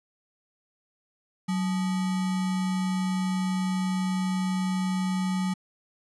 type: tone with sample-and-hold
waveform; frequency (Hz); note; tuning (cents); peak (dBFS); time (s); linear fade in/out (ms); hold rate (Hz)
sine; 186; F#3; +9; -24; 1.48-5.54; 10; 1050
effects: resampled to 24000 Hz